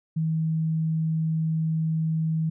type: tone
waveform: sine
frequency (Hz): 160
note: D#3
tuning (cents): +49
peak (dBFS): -22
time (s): 0.16-2.5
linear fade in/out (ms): 10
effects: none